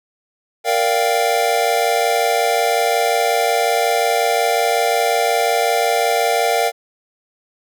square chord, G minor seventh, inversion first, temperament equal, 466.2 / 587.3 / 698.5 / 784 Hz, Bb4 / D5 / F5 / G5, 0 / 0 / 0 / 0 cents, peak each -21 / -23 / -19 / -22 dBFS, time 0.64-6.72 s, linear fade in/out 50 ms, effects none

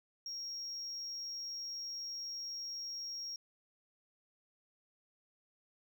sine tone, 5588 Hz, F8, in tune, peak -38 dBFS, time 0.26-3.36 s, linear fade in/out 2 ms, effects tanh soft clip ceiling -38 dBFS

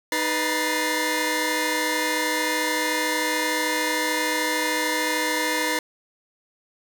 sawtooth tone cluster, 308.9 / 494.7 / 956 / 1762 / 2092 Hz, D#4 / B4 / A#5 / A6 / C7, -12 / +3 / +43 / +2 / -1 cents, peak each -25 dBFS, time 0.12-5.79 s, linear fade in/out 2 ms, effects none

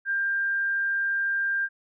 sine tone, 1593 Hz, G6, 27 cents sharp, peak -23 dBFS, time 0.05-1.69 s, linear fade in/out 50 ms, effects none

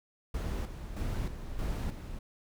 brown noise with tremolo, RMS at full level -33 dBFS, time 0.34-2.19 s, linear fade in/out 5 ms, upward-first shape square, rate 1.6 Hz, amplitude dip 60%, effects none

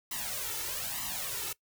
white noise with flanger, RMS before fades -36 dBFS, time 0.11-1.53 s, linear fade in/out 5 ms, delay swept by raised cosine 0.99 to 2.29 ms, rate 1.1 Hz, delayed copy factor +0.95, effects noise-tail reverb RT60 0.1 s tail -21 dB re dry

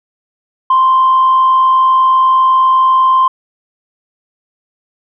sine tone with frequency modulation, 1045 Hz, C6, 2 cents flat, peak -5 dBFS, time 0.7-3.28 s, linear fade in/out 5 ms, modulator 52 Hz, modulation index 0.25, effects tanh soft clip ceiling -3 dBFS

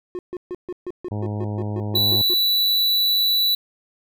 triangle tone bursts, 360 Hz, F#4, 47 cents flat, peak -24 dBFS, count 13, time 0.15-2.337 s, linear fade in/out 0 ms, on 39 ms, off 140 ms
harmonic tone, 104.5 Hz, G#2, 11 cents sharp, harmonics 1 / 2 / 3 / 4 / 5 / 6 / 7 / 8 / 9, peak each -25 / -31 / -35 / -37 / -39 / -41 / -42 / -43 / -44 dBFS, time 1.11-2.22 s, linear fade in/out 5 ms
square tone, 3951 Hz, B7, in tune, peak -17 dBFS, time 1.95-3.55 s, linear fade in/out 5 ms
effects none

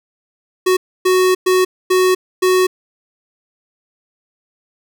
square tone bursts at uneven times, 370 Hz, F#4, in tune, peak -11 dBFS, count 5, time 0.66-0.77 / 1.05-1.35 / 1.46-1.65 / 1.9-2.15 / 2.42-2.67 s, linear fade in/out 10 ms, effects none

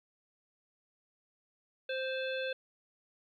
harmonic tone with a mistuned harmonic, 523.3 Hz, C5, in tune, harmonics 1 / 3 / 5 / 7 / 8, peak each -35 / -40 / -42 / -44 / -51 dBFS, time 1.89-2.53 s, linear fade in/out 5 ms, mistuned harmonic 7, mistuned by -86 cents, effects 12-bit

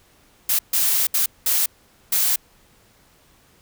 blue noise bursts at uneven times, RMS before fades -19 dBFS, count 5, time 0.49-0.59 / 0.73-1.07 / 1.14-1.26 / 1.46-1.66 / 2.12-2.36 s, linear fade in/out 5 ms, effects pink hiss -56 dBFS RMS until 3.61 s

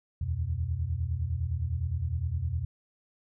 sine tone cluster, 76.4 / 86.2 / 123.6 Hz, D#2 / F2 / B2, -31 / -22 / +2 cents, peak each -34 / -30 / -34 dBFS, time 0.21-2.65 s, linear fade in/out 5 ms, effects none

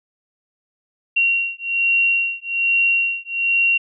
sine beating tone pair, 2748 / 2749.2 Hz, F7 / F7, -29 / -28 cents, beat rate 1.2 Hz, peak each -19 / -19 dBFS, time 1.16-3.78 s, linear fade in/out 10 ms, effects none

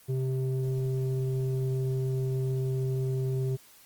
square tone with low-pass filter, 130.81 Hz, C3, in tune, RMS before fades -29 dBFS, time 0.08-3.57 s, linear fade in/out 20 ms, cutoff 320 Hz, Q 3.1, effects white hiss -56 dBFS RMS until 3.85 s + Opus 24 kbps

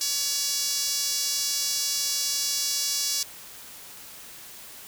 sawtooth tone with high-pass filter, 566 Hz, C#5, 36 cents sharp, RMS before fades -27 dBFS, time 0.01-3.23 s, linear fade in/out 2 ms, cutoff 5200 Hz, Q 2.5, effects white hiss -44 dBFS RMS until 4.87 s

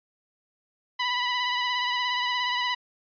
15% pulse tone with vibrato, 987.8 Hz, B5, in tune, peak -18 dBFS, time 0.99-2.75 s, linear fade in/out 10 ms, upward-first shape sine, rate 17 Hz, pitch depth 29 cents each way, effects resampled to 11025 Hz

